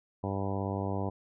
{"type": "harmonic tone", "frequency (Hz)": 98, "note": "G2", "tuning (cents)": 0, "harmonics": [1, 2, 3, 4, 5, 6, 7, 8, 9, 10], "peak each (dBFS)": [-34, -37, -39, -40, -41, -42, -42, -43, -44, -44], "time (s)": [0.23, 1.1], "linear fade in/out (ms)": 10, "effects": []}